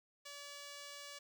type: tone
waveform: 5% pulse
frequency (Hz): 573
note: D5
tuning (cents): -43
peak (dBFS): -37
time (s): 0.25-1.19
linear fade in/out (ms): 10
effects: none